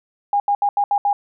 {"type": "tone bursts at uneven times", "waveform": "sine", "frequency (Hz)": 813, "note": "G#5", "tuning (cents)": -37, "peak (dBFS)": -14, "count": 6, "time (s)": [[0.33, 0.4], [0.48, 0.55], [0.62, 0.69], [0.77, 0.84], [0.91, 0.98], [1.05, 1.13]], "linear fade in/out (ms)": 2, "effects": []}